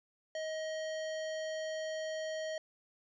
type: tone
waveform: square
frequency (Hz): 630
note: D#5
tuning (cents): +21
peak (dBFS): -37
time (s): 0.35-2.58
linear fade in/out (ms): 2
effects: resampled to 16000 Hz